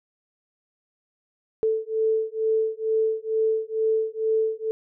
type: beating tone pair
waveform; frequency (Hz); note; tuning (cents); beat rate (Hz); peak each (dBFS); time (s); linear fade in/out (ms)
sine; 440 / 442.2; A4 / A4; 0 / +9; 2.2; -24; 1.63-4.71; 0
effects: none